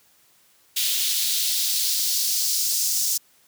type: noise with high-pass filter sweep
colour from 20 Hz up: white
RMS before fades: -23 dBFS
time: 0.76-3.18 s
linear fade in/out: 10 ms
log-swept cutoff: 3300 to 5800 Hz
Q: 2
effects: white hiss -59 dBFS RMS until 3.47 s + high-pass 60 Hz 12 dB/octave